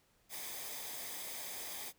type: noise with comb filter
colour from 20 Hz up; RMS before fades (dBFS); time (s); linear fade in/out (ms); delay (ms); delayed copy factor
white; -44; 0.29-1.93; 50; 0.71; -0.55
effects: pink hiss -72 dBFS RMS until 1.98 s